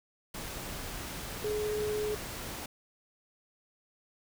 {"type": "tone in noise", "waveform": "sine", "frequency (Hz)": 422.9, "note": "G#4", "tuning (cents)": 31, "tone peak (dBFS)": -30, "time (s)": [1.44, 2.15], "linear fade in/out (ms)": 5, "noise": "pink", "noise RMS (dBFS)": -40, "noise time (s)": [0.34, 2.66], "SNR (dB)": 7, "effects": []}